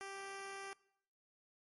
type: tone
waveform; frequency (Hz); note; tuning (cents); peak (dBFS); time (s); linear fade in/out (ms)
10% pulse; 392; G4; 0; -37; 0.01-0.73; 0
effects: noise-tail reverb RT60 0.7 s tail -21 dB re dry + MP3 48 kbps